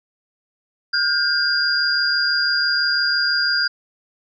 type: tone cluster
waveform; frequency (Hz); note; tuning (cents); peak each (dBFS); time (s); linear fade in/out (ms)
sine; 1434 / 1580 / 4827; F6 / G6 / D8; +45 / +13 / +47; -22 / -22 / -19; 0.93-3.68; 10
effects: none